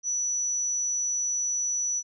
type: tone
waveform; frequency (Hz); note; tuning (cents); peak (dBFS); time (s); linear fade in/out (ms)
sine; 5920; F#8; 0; -25; 0.03-2.03; 50
effects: none